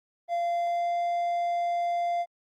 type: tone with pitch glide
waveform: triangle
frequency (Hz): 689 to 693.8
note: F5 to F5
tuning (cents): -24 to -12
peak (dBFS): -23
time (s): 0.28-2.26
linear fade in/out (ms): 50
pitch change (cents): +12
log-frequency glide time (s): 0.4-0.99
effects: Opus 24 kbps